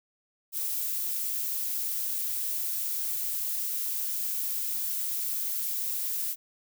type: noise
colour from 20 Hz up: violet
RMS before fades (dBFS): -31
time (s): 0.52-6.36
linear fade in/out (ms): 50
effects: none